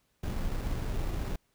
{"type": "noise with sample-and-hold", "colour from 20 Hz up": "brown", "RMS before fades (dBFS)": -32, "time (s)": [0.23, 1.36], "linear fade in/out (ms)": 5, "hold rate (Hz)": 3150, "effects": ["pink hiss -73 dBFS RMS until 1.54 s"]}